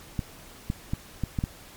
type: clicks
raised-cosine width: 5 ms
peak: -14 dBFS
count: 6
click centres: 0.192 / 0.701 / 0.935 / 1.237 / 1.388 / 1.439 s
effects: pink hiss -48 dBFS RMS until 1.76 s + MP3 96 kbps